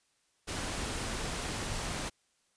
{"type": "noise", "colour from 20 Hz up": "pink", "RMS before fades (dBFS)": -36, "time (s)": [0.47, 2.1], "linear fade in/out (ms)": 20, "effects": ["white hiss -73 dBFS RMS until 2.56 s", "resampled to 22050 Hz"]}